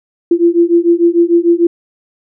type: beating tone pair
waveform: sine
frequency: 338.4 / 345.1 Hz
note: E4 / F4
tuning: +45 / -21 cents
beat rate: 6.7 Hz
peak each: -10 dBFS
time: 0.31-1.67 s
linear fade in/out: 5 ms
effects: none